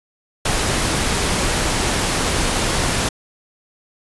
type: noise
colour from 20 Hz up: pink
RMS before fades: -19 dBFS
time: 0.45-3.09 s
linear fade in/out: 5 ms
effects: resampled to 24000 Hz